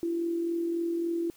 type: tone with amplitude modulation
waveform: sine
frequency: 337.8 Hz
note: E4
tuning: 42 cents sharp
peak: -25 dBFS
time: 0.03-1.3 s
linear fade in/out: 0 ms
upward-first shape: sine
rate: 43.6 Hz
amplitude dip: 40%
effects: white hiss -59 dBFS RMS until 1.36 s